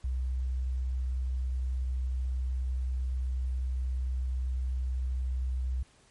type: tone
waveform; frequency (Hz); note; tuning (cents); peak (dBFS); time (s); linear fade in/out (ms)
sine; 63.7; C2; -46; -28; 0.04-5.83; 5
effects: pink hiss -62 dBFS RMS until 6.1 s + MP3 48 kbps